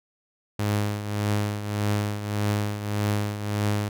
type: tone with tremolo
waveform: sawtooth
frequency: 103.83 Hz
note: G#2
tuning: in tune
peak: -17 dBFS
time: 0.59-3.89 s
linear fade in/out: 5 ms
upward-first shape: triangle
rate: 1.7 Hz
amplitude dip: 70%
effects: none